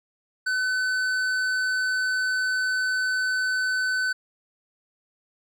triangle tone with hard clipping, 1512 Hz, F#6, 37 cents sharp, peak -24 dBFS, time 0.46-4.13 s, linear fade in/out 10 ms, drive 13 dB, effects none

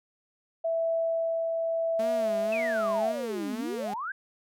sine tone with tremolo, 659.3 Hz, E5, in tune, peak -24 dBFS, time 0.64-3.12 s, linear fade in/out 10 ms, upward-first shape triangle, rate 0.86 Hz, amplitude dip 25%
sawtooth tone with vibrato, 220 Hz, A3, in tune, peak -31 dBFS, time 1.99-3.94 s, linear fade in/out 5 ms, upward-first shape sine, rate 1.9 Hz, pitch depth 150 cents each way
sine exponential two-way sweep, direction down then up, 2680 to 225.9 to 1651 Hz, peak -31 dBFS, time 2.52-4.12 s, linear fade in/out 5 ms, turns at 3.57 s
effects none

